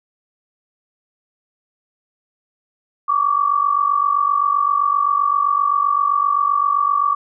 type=tone pair together; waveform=sine; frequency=1127 / 1174.7 Hz; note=C#6 / D6; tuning=+28 / 0 cents; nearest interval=minor second; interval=72 cents; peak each=-17 dBFS; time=3.08-7.15 s; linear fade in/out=10 ms; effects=none